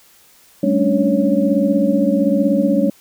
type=tone cluster; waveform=sine; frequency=195.3 / 216.6 / 277.5 / 293.3 / 556 Hz; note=G3 / A3 / C#4 / D4 / C#5; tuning=-6 / -27 / +2 / -2 / +5 cents; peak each=-19 dBFS; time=0.63-2.9 s; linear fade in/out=5 ms; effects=white hiss -50 dBFS RMS until 3 s